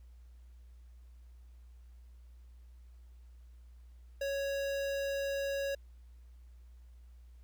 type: tone with notch filter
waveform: square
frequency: 554.4 Hz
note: C#5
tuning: in tune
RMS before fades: -35 dBFS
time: 4.21-5.75 s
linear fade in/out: 5 ms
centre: 10000 Hz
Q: 1.3
effects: added 60 Hz sine -52 dBFS peak until 7.43 s + pink hiss -75 dBFS RMS until 7.43 s